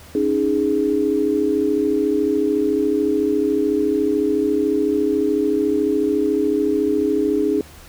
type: chord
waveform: sine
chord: C# suspended second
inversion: none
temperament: equal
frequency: 277.2 / 311.1 / 415.3 Hz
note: C#4 / D#4 / G#4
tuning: 0 / 0 / 0 cents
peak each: -22 / -20 / -19 dBFS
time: 0.15-7.61 s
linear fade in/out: 2 ms
effects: added 77 Hz sine -45 dBFS peak until 7.88 s + pink hiss -44 dBFS RMS until 7.88 s